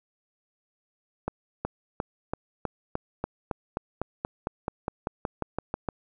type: accelerating click train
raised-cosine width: 1 ms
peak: -14 dBFS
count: 20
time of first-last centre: 1.28-5.888 s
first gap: 370 ms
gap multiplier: 0.95
effects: none